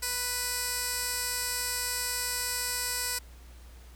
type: tone with band-pass filter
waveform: 15% pulse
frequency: 493.9 Hz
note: B4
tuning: in tune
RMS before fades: -32 dBFS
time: 0.02-3.19 s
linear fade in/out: 10 ms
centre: 9300 Hz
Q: 0.95
effects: added 60 Hz sine -47 dBFS peak until 3.95 s + pink hiss -57 dBFS RMS until 3.95 s